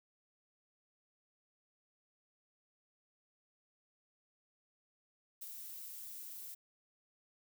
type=noise with ADSR envelope; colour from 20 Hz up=violet; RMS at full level=-44 dBFS; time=5.41-6.55 s; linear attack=14 ms; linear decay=24 ms; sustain=-4 dB; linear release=11 ms; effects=none